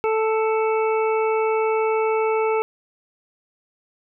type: harmonic tone with a mistuned harmonic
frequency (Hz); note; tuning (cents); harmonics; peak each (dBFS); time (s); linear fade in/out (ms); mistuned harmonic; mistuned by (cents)
440; A4; 0; 1 / 2 / 3 / 5 / 6; -19 / -25 / -29 / -33 / -35; 0.04-2.62; 0; 5; +21
effects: none